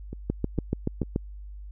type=two click trains; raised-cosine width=3 ms; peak=-23 / -12 dBFS; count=3 / 7; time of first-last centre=0.13-1.031 / 0.3-1.161 s; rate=2.22 / 6.97 Hz; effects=added 50 Hz sine -38 dBFS peak until 1.71 s